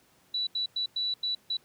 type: tone bursts at uneven times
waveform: sine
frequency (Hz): 3946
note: B7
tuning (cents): -2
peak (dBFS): -27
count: 6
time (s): 0.34-0.47 / 0.55-0.66 / 0.76-0.86 / 0.96-1.14 / 1.23-1.35 / 1.5-1.57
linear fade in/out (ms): 5
effects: pink hiss -63 dBFS RMS until 1.64 s + high-pass 100 Hz 12 dB/octave